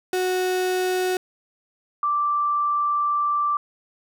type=tone pair in turn; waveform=35% pulse / sine; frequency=368.2 / 1172.7 Hz; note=F#4 / D6; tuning=-8 / -3 cents; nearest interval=octave + minor sixth; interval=2005 cents; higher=second; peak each=-19 dBFS; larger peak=neither; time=0.13-1.17 / 2.03-3.57 s; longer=second; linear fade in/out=2 ms; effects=none